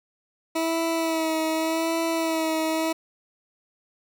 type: tone with vibrato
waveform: 20% pulse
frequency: 324 Hz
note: E4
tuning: 30 cents flat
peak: -18 dBFS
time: 0.55-2.93 s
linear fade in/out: 10 ms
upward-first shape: sine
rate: 0.85 Hz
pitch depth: 31 cents each way
effects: none